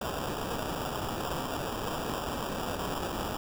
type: noise with sample-and-hold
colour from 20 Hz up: violet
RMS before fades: -34 dBFS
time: 0.01-3.37 s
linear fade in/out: 5 ms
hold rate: 2100 Hz
effects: none

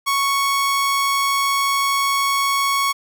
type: tone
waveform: sawtooth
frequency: 1108.7 Hz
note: C#6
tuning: in tune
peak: -13 dBFS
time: 0.06-2.93 s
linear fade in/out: 20 ms
effects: none

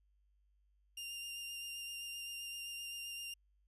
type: tone with vibrato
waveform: sawtooth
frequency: 2794 Hz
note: F7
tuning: in tune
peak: -40 dBFS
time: 0.97-3.34 s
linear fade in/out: 5 ms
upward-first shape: sine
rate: 7.7 Hz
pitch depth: 13 cents each way
effects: added 50 Hz sine -70 dBFS peak until 3.67 s + resampled to 32000 Hz

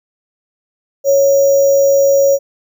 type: tone with sample-and-hold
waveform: sine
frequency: 553 Hz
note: C#5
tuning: 4 cents flat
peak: -7 dBFS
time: 1.04-2.39 s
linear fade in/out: 50 ms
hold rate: 6300 Hz
effects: none

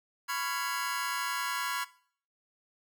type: chord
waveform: sawtooth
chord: C# dominant seventh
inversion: third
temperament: just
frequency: 997.9 / 1108.7 / 1385.9 / 1663.1 Hz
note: B5 / C#6 / E#6 / G#6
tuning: +18 / 0 / -14 / +2 cents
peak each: -33 dBFS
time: 0.28-1.85 s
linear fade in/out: 20 ms
effects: noise-tail reverb RT60 0.5 s tail -18 dB re dry

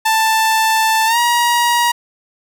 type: tone with pitch glide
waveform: sawtooth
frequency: 884 to 952.9 Hz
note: A5 to A#5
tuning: +8 to +38 cents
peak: -8 dBFS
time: 0.05-1.92 s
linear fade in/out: 10 ms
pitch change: +130 cents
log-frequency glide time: 1.06-1.18 s
effects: none

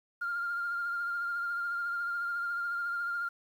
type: tone with vibrato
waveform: sine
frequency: 1400 Hz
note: F6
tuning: 4 cents sharp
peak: -30 dBFS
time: 0.21-3.29 s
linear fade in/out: 10 ms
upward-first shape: triangle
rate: 14 Hz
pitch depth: 29 cents each way
effects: tanh soft clip ceiling -26 dBFS + 10-bit

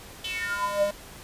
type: tone with high-pass filter sweep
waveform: square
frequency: 202.9 Hz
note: G#3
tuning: 40 cents flat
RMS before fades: -28 dBFS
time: 0.24-0.91 s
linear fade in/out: 5 ms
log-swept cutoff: 3200 to 460 Hz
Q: 7.6
effects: pink hiss -45 dBFS RMS until 1.23 s + resampled to 32000 Hz

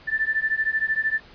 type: beating tone pair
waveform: sine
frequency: 1760 / 1773 Hz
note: A6 / A6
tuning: 0 / +13 cents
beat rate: 13 Hz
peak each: -24 dBFS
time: 0.07-1.2 s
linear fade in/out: 20 ms
effects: pink hiss -49 dBFS RMS until 1.34 s + resampled to 11025 Hz

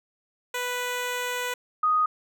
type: tone pair in turn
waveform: 10% pulse / sine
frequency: 493.9 / 1244.6 Hz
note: B4 / D#6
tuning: 0 / 0 cents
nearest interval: octave + major third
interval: 1600 cents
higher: second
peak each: -19 dBFS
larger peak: neither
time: 0.54-1.54 / 1.83-2.06 s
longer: first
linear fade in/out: 5 ms
effects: none

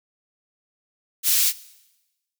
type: high-pass noise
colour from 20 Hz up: white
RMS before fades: -19 dBFS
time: 1.23-1.53 s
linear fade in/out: 50 ms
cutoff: 3100 Hz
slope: 12 dB/octave
effects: noise-tail reverb RT60 1.0 s tail -19 dB re dry

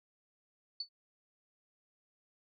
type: tone with exponential decay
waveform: sine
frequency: 4480 Hz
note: C#8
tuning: 18 cents sharp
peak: -32 dBFS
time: 0.8-0.89 s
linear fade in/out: 5 ms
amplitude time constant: 18 ms
effects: none

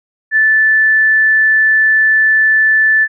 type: tone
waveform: sine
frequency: 1753 Hz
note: A6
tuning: 7 cents flat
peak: -7 dBFS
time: 0.31-3.08 s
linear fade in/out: 50 ms
effects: none

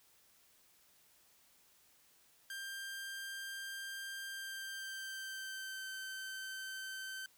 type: tone with pitch glide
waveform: sawtooth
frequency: 1588 to 1544.6 Hz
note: G6 to G6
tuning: +22 to -26 cents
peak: -39 dBFS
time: 2.5-7.26 s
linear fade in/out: 2 ms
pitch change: -48 cents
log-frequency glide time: 4.26-5.89 s
effects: white hiss -68 dBFS RMS until 7.37 s

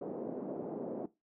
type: band-pass noise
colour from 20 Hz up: white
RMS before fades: -40 dBFS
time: 0.01-1.06 s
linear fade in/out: 5 ms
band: 190 to 540 Hz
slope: 24 dB/octave
effects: noise-tail reverb RT60 0.2 s tail -17 dB re dry

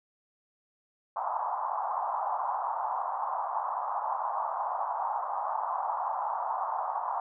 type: band-pass noise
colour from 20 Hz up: pink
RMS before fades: -32 dBFS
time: 1.16-7.2 s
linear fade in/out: 2 ms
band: 740 to 1100 Hz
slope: 48 dB/octave
effects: none

